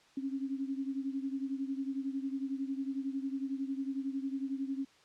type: beating tone pair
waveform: sine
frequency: 268.8 / 279.8 Hz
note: C4 / C#4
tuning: +47 / +16 cents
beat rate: 11 Hz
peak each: -35 / -39 dBFS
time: 0.17-4.85 s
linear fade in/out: 5 ms
effects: white hiss -63 dBFS RMS until 5.04 s + low-pass 5000 Hz 12 dB/octave